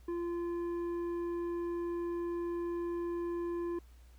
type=tone with tanh clipping; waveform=sine; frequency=344.4 Hz; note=F4; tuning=24 cents flat; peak=-35 dBFS; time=0.08-3.79 s; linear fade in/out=5 ms; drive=8 dB; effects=added 60 Hz sine -54 dBFS peak until 4.18 s + pink hiss -68 dBFS RMS until 4.18 s